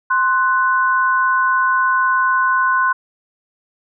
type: tone pair together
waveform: sine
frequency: 1046.5 / 1490.3 Hz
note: C6 / F#6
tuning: 0 / +12 cents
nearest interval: tritone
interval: 612 cents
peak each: -15 / -16 dBFS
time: 0.1-2.93 s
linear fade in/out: 10 ms
effects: none